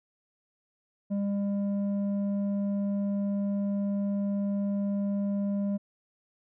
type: tone with low-pass filter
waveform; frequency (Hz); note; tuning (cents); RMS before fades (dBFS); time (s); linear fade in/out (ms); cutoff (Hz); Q
square; 200.9; G3; +43; -29; 1.1-5.78; 20; 420; 9.1
effects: none